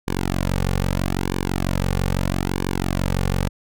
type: tone with flanger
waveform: sawtooth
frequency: 46.01 Hz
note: F#1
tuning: 9 cents flat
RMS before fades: -22 dBFS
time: 0.07-3.49 s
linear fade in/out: 10 ms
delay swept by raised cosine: 1.5 to 3.1 ms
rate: 0.78 Hz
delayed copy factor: -0.95
effects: none